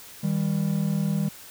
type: tone pair together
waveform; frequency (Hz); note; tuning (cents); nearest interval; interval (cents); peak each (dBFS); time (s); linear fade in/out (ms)
triangle; 159.2 / 199.1; D#3 / G3; +40 / +27; major third; 387; -23; 0.23-1.29; 10
effects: white hiss -45 dBFS RMS until 1.5 s